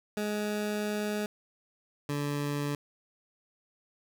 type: tone pair in turn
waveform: 20% pulse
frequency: 209.5 / 144.73 Hz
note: G#3 / D3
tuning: +15 / -25 cents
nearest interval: tritone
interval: 640 cents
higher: first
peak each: -25 dBFS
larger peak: neither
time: 0.17-1.26 / 2.09-2.75 s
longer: first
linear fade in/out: 2 ms
effects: none